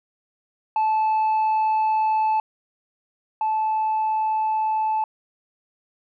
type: tone pair in turn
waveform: sine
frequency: 871 / 871 Hz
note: A5 / A5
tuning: -18 / -18 cents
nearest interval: unison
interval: 0 cents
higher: neither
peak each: -15 / -18 dBFS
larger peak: first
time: 0.76-2.4 / 3.41-5.04 s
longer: first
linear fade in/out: 2 ms
effects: tanh soft clip ceiling -17 dBFS